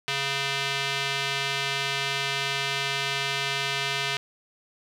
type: tone with band-pass filter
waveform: square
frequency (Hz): 138.59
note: C#3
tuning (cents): 0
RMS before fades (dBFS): -28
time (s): 0.08-4.17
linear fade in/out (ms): 0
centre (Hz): 3000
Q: 1.4
effects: none